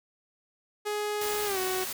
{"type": "tone with pitch glide", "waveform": "sawtooth", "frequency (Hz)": [418.1, 372.5], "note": ["G#4", "F#4"], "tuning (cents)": [12, 12], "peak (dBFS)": -25, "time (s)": [0.85, 1.85], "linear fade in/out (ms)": 20, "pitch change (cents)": -200, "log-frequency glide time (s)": [1.45, 1.59]}
{"type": "noise", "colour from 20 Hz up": "white", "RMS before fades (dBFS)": -35, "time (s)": [1.21, 1.93], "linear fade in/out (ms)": 5}
{"effects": []}